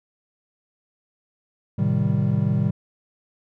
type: chord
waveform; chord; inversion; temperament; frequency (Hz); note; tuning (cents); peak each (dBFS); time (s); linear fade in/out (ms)
triangle; A half-diminished seventh; none; equal with one note detuned; 109.24 / 130.81 / 155.56 / 196; A2 / C3 / Eb3 / G3; -12 / 0 / 0 / 0; -22; 1.78-2.71; 10
effects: none